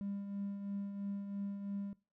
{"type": "tone with tremolo", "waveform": "triangle", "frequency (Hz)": 200, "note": "G3", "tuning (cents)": 35, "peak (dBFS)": -33, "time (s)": [0.01, 1.93], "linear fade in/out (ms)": 0, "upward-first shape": "triangle", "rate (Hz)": 3, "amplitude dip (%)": 60, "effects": ["noise-tail reverb RT60 0.3 s tail -21 dB re dry", "tanh soft clip ceiling -32 dBFS"]}